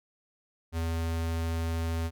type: tone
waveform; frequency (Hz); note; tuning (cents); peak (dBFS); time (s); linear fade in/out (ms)
square; 82.41; E2; 0; -29; 0.72-2.11; 50
effects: none